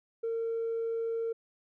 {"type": "tone with tanh clipping", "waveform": "triangle", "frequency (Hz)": 456.9, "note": "A#4", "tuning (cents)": -35, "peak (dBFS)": -30, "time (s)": [0.23, 1.33], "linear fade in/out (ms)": 10, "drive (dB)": 5, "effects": []}